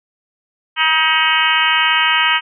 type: harmonic tone with a mistuned harmonic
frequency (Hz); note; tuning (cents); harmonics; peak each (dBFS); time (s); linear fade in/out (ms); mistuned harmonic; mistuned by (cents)
317.3; D#4; +34; 3 / 4 / 5 / 6 / 7 / 8 / 9 / 10; -20 / -20 / -20 / -20 / -20 / -20 / -20 / -20; 0.76-2.41; 50; 10; -53
effects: none